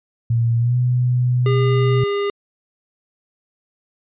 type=tone with pitch glide; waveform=sine; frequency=116.54 to 124.19 Hz; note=A#2 to B2; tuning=0 to +10 cents; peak=-14 dBFS; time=0.3-2.04 s; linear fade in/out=5 ms; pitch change=+110 cents; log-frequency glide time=0.58-0.76 s
type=tone; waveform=square; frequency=404.5 Hz; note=G#4; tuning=46 cents flat; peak=-19 dBFS; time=1.46-2.3 s; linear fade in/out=2 ms
effects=resampled to 8000 Hz